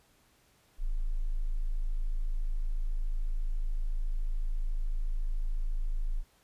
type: tone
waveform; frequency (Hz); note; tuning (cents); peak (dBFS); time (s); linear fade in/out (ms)
sine; 26.96; A0; -34; -27; 0.78-6.24; 50
effects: pink hiss -66 dBFS RMS until 6.43 s + resampled to 32000 Hz